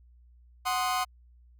40% pulse chord, C diminished, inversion second, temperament equal, 740 / 1046.5 / 1244.5 Hz, Gb5 / C6 / Eb6, 0 / 0 / 0 cents, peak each -29 / -30 / -32 dBFS, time 0.65-1.05 s, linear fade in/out 20 ms, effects added 60 Hz sine -54 dBFS peak until 1.59 s

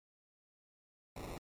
pink noise with sample-and-hold, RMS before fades -45 dBFS, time 1.16-1.38 s, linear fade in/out 2 ms, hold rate 1575 Hz, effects MP3 64 kbps

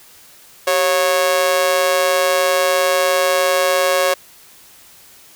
sawtooth tone with amplitude modulation, 550 Hz, C#5, 14 cents flat, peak -6 dBFS, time 0.67-4.14 s, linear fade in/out 5 ms, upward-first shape sine, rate 163 Hz, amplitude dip 80%, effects white hiss -45 dBFS RMS until 5.35 s

